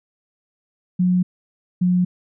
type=tone pair in turn; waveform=sine; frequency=181 / 179.96 Hz; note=F#3 / F#3; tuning=-38 / -48 cents; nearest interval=unison; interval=10 cents; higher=first; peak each=-14 dBFS; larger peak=neither; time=0.99-1.23 / 1.81-2.05 s; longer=neither; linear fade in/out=10 ms; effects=none